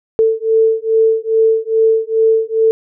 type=beating tone pair; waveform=sine; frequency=444.3 / 446.7 Hz; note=A4 / A4; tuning=+17 / +26 cents; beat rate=2.4 Hz; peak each=-13 dBFS; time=0.19-2.71 s; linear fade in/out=0 ms; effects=none